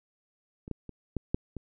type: clicks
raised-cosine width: 3 ms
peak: -29 / -20 / -28 / -17 / -13 / -24 dBFS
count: 6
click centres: 0.679 / 0.713 / 0.893 / 1.167 / 1.345 / 1.567 s
effects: none